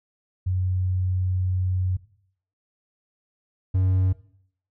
sine / triangle tone pair in turn, 92.2 / 93.54 Hz, F#2 / F#2, -6 / +19 cents, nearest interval unison, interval 25 cents, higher second, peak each -21 / -16 dBFS, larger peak second, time 0.46-1.97 / 3.74-4.13 s, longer first, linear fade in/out 10 ms, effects noise-tail reverb RT60 0.6 s tail -17 dB re dry

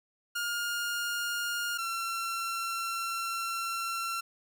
sawtooth tone pair in turn, 1416 / 1356.4 Hz, F6 / E6, +23 / +49 cents, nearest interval minor second, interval 74 cents, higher first, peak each -27 / -28 dBFS, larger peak first, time 0.35-1.78 / 1.78-4.21 s, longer second, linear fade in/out 10 ms, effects none

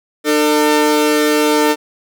sawtooth tone pair together, 300.8 / 450.7 Hz, D4 / A4, +42 / +42 cents, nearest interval perfect fifth, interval 700 cents, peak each -10 dBFS, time 0.24-1.76 s, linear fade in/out 50 ms, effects none

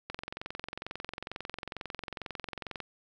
click train, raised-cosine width 0.3 ms, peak -21 dBFS, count 61, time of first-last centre 0.1-2.803 s, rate 22.2 Hz, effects none

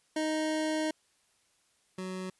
25% pulse tone pair in turn, 311.6 / 186.08 Hz, D#4 / F#3, +3 / +10 cents, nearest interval major sixth, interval 893 cents, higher first, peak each -25 / -32 dBFS, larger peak first, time 0.16-0.91 / 1.98-2.3 s, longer first, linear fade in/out 5 ms, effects white hiss -70 dBFS RMS until 2.39 s + resampled to 24000 Hz

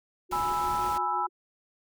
sine tone with tremolo, 362.5 Hz, F#4, 35 cents flat, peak -38 dBFS, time 0.29-1.29 s, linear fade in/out 20 ms, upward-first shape sine, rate 5.9 Hz, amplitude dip 60%
pink noise, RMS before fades -40 dBFS, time 0.31-0.98 s, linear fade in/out 5 ms
sine chord, E major, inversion first, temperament equal, 830.6 / 987.8 / 1318.5 Hz, G#5 / B5 / E6, 0 / 0 / 0 cents, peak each -30 dBFS, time 0.32-1.27 s, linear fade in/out 10 ms
effects none

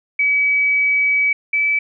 sine tone pair in turn, 2280 / 2304 Hz, C#7 / D7, +48 / -34 cents, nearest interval unison, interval 18 cents, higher second, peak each -13 / -14 dBFS, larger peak first, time 0.19-1.33 / 1.53-1.79 s, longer first, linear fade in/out 5 ms, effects none

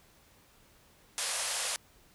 white band-pass noise, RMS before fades -34 dBFS, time 1.18-1.76 s, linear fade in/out 0 ms, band 470 to 11000 Hz, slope 96 dB/octave, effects pink hiss -62 dBFS RMS until 2.14 s

